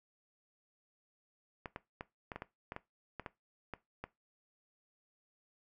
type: clicks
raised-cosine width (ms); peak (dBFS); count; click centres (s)
0.5; -26; 12; 1.658 / 1.761 / 2.009 / 2.318 / 2.36 / 2.421 / 2.721 / 2.764 / 3.197 / 3.262 / 3.737 / 4.04
effects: noise-tail reverb RT60 0.2 s tail -18 dB re dry